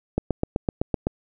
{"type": "click train", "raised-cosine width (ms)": 2, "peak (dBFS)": -8, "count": 8, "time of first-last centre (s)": [0.18, 1.069], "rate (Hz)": 7.87, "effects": []}